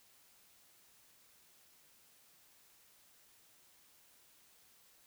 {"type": "silence", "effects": ["white hiss -66 dBFS RMS until 5.06 s"]}